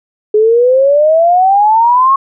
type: exponential sweep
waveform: sine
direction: up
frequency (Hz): 419 to 1104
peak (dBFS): -5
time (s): 0.34-2.16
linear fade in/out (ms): 5
effects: none